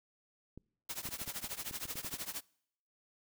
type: clicks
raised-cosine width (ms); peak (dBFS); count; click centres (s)
3; -35; 11; 0.576 / 1.055 / 1.089 / 1.217 / 1.277 / 1.443 / 1.711 / 1.854 / 1.956 / 2.047 / 2.14
type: noise with tremolo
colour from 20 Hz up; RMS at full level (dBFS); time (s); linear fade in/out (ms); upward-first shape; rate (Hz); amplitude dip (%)
white; -38; 0.89-2.41; 5; triangle; 13; 95
effects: noise-tail reverb RT60 0.7 s tail -25 dB re dry